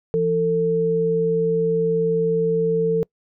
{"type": "tone pair together", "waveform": "sine", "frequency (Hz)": [168.98, 450], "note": ["E3", "A4"], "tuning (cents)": [43, 39], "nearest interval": "octave + perfect fourth", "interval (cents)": 1696, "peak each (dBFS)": [-24, -17], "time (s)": [0.14, 3.03], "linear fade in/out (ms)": 0, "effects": ["noise-tail reverb RT60 0.1 s tail -26 dB re dry"]}